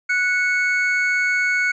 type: tone pair together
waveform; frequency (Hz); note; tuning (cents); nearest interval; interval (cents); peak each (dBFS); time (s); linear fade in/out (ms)
triangle; 1475.7 / 2211; F#6 / C#7; -5 / -5; perfect fifth; 700; -18; 0.09-1.72; 10
effects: resampled to 16000 Hz